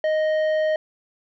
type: tone with tanh clipping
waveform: triangle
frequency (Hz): 622.3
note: D#5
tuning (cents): 0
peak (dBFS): -20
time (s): 0.04-0.76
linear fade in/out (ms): 2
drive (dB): 13
effects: none